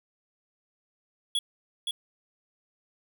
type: tone with echo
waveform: square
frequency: 3366 Hz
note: G#7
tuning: 23 cents sharp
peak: -25 dBFS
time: 1.35-1.39 s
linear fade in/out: 2 ms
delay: 520 ms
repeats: 1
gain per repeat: -4 dB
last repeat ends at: 1.91 s
effects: none